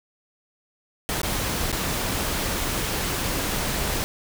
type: noise with dropouts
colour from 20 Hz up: pink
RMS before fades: -26 dBFS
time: 1.09-4.04 s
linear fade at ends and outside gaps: 0 ms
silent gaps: 1.216-1.232 / 1.717-1.727 s
effects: none